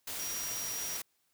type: tone in noise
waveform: sine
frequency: 5720 Hz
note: F8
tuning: 41 cents sharp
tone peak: -38 dBFS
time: 0.19-0.97 s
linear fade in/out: 5 ms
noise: white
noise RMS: -39 dBFS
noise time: 0.07-1.02 s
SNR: -2 dB
effects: white hiss -75 dBFS RMS until 1.33 s